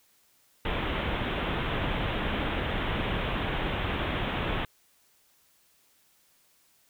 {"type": "low-pass noise", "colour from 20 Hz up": "pink", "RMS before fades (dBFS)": -30, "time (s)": [0.65, 4.65], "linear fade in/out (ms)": 2, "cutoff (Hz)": 3600, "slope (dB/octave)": 96, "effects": ["white hiss -65 dBFS RMS until 6.89 s"]}